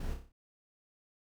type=noise with echo; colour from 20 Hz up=brown; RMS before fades=-36 dBFS; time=0-0.14 s; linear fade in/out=5 ms; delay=30 ms; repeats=6; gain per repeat=-5 dB; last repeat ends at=0.32 s; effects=none